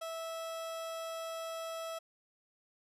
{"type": "tone", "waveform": "30% pulse", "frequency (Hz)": 655, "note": "E5", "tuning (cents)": -11, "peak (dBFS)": -36, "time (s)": [0.01, 1.99], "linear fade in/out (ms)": 10, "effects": ["resampled to 32000 Hz"]}